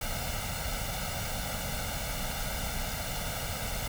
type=noise with comb filter; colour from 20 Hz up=pink; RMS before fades=-34 dBFS; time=0.01-3.88 s; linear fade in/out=5 ms; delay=1.4 ms; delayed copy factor=+0.8; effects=none